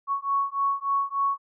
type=beating tone pair; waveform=sine; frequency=1108.7 / 1112.1 Hz; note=C#6 / C#6; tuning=0 / +5 cents; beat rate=3.4 Hz; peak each=-26 dBFS; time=0.07-1.38 s; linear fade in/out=50 ms; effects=none